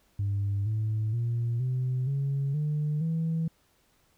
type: tone with pitch steps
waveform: sine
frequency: 100.2 / 108.64 / 117.79 / 127.71 / 138.47 / 150.13 / 162.78 Hz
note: G2 / A2 / A#2 / C3 / C#3 / D3 / E3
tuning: +38 / -22 / +18 / -42 / -2 / +38 / -21 cents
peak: -24 dBFS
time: 0.19-3.48 s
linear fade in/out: 5 ms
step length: 470 ms
effects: tanh soft clip ceiling -23 dBFS + pink hiss -67 dBFS RMS until 4.17 s